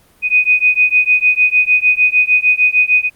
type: beating tone pair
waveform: sine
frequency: 2489 / 2495.6 Hz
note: D#7 / D#7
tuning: 0 / +5 cents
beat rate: 6.6 Hz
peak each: -12 dBFS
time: 0.22-3.1 s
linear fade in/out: 50 ms
effects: pink hiss -51 dBFS RMS until 3.15 s + Opus 32 kbps